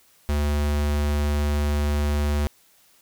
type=tone; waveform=square; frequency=73.42 Hz; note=D2; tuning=in tune; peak=-21 dBFS; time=0.29-2.47 s; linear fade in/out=0 ms; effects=white hiss -58 dBFS RMS until 3.01 s